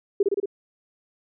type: tone with echo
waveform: sine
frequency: 399.6 Hz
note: G4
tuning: 33 cents sharp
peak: -15 dBFS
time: 0.2-0.23 s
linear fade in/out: 5 ms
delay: 57 ms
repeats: 4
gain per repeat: -2 dB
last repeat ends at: 0.458 s
effects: none